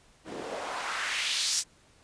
white noise with band-pass filter sweep, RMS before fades -32 dBFS, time 0.24-1.64 s, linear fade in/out 50 ms, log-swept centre 280 to 6700 Hz, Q 1.7, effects pink hiss -61 dBFS RMS until 2.03 s + resampled to 22050 Hz

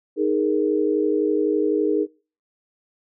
sine chord, D# suspended fourth, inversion none, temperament just, 311.1 / 414.8 / 466.7 Hz, D#4 / G#4 / A#4, 0 / -2 / +2 cents, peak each -22 / -21 / -24 dBFS, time 0.16-2.07 s, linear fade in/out 50 ms, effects noise-tail reverb RT60 0.4 s tail -26 dB re dry

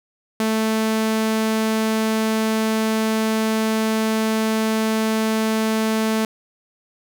sawtooth tone, 220 Hz, A3, in tune, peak -14 dBFS, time 0.4-6.25 s, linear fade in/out 2 ms, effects none

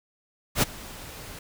pink noise with ADSR envelope, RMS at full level -19 dBFS, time 0.55-1.39 s, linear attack 77 ms, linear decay 15 ms, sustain -22 dB, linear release 4 ms, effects none

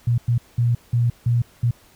sine tone bursts at uneven times, 119.2 Hz, A#2, 39 cents sharp, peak -15 dBFS, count 6, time 0.07-0.18 / 0.28-0.38 / 0.58-0.75 / 0.93-1.1 / 1.26-1.42 / 1.63-1.71 s, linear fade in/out 5 ms, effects pink hiss -53 dBFS RMS until 1.95 s

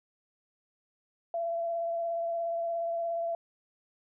sine tone with vibrato, 675 Hz, E5, 41 cents sharp, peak -29 dBFS, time 1.34-3.35 s, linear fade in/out 2 ms, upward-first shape sine, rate 17 Hz, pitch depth 16 cents each way, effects none

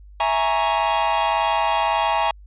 45% pulse chord, A# half-diminished seventh, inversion second, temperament equal, 659.3 / 830.6 / 932.3 / 1108.7 Hz, E5 / G#5 / A#5 / C#6, 0 / 0 / 0 / 0 cents, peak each -25 / -22 / -22 / -26 dBFS, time 0.2-2.31 s, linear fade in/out 2 ms, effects added 50 Hz sine -41 dBFS peak until 2.46 s + resampled to 8000 Hz

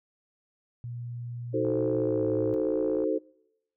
sine tone with pitch glide, 120 to 111.32 Hz, B2 to A2, -49 to +21 cents, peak -34 dBFS, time 0.84-2.54 s, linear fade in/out 0 ms, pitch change -130 cents, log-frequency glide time 2-2.2 s
sine chord, D# diminished seventh, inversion none, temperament equal, 311.1 / 370 / 440 / 523.3 Hz, D#4 / F#4 / A4 / C5, 0 / 0 / 0 / 0 cents, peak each -30 / -31 / -29 / -30 dBFS, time 1.53-3.19 s, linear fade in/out 20 ms
click train, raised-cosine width 1 ms, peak -31 dBFS, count 80, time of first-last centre 1.65-3.038 s, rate 56.9 Hz
effects noise-tail reverb RT60 0.9 s tail -26 dB re dry

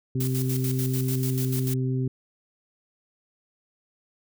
harmonic tone, 129.4 Hz, C3, 19 cents flat, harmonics 1 / 2 / 3, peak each -24 / -30 / -34 dBFS, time 0.15-2.08 s, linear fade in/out 5 ms
blue noise with tremolo, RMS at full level -33 dBFS, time 0.2-1.74 s, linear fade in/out 5 ms, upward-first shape square, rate 6.8 Hz, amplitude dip 65%
effects none

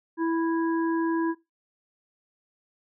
harmonic tone, 329.6 Hz, E4, in tune, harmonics 1 / 3 / 5, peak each -23 / -33 / -37 dBFS, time 0.17-1.35 s, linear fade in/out 50 ms, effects noise-tail reverb RT60 0.2 s tail -17 dB re dry

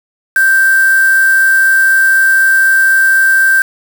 sine tone with quantisation, 1568 Hz, G6, in tune, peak -6 dBFS, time 0.36-3.62 s, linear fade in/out 2 ms, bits 3, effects none

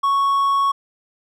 triangle tone, 1108.7 Hz, C#6, in tune, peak -13 dBFS, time 0.03-0.72 s, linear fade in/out 10 ms, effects none

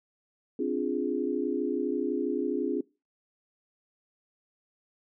sine chord, D half-diminished seventh, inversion third, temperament equal, 261.6 / 293.7 / 349.2 / 415.3 Hz, C4 / D4 / F4 / Ab4, 0 / 0 / 0 / 0 cents, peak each -32 dBFS, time 0.59-2.81 s, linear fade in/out 5 ms, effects noise-tail reverb RT60 0.3 s tail -24 dB re dry

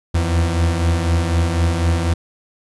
40% pulse beating tone pair, 80.7 / 84.7 Hz, E2 / E2, -36 / +48 cents, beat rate 4 Hz, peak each -21 / -15 dBFS, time 0.14-2.14 s, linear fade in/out 10 ms, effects resampled to 24000 Hz + 9-bit

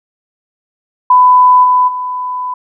sine tone with level steps, 1000 Hz, B5, 21 cents sharp, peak -3 / -6 / -16 dBFS, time 1.1-2.54 s, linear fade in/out 5 ms, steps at 1.63 / 1.87 s, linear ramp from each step 20 ms, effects none

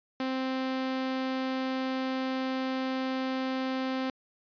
sawtooth tone, 261.6 Hz, C4, in tune, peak -25 dBFS, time 0.2-4.1 s, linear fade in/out 2 ms, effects resampled to 11025 Hz

